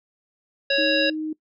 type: harmonic tone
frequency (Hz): 554.4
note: C#5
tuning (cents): 0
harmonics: 1 / 3 / 5 / 7 / 9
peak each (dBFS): -22 / -24 / -24 / -25 / -29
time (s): 0.7-1.1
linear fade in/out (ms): 5
type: tone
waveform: sine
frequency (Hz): 311.1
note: D#4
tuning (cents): 0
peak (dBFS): -25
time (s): 0.78-1.33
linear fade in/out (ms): 5
effects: noise-tail reverb RT60 0.1 s tail -21 dB re dry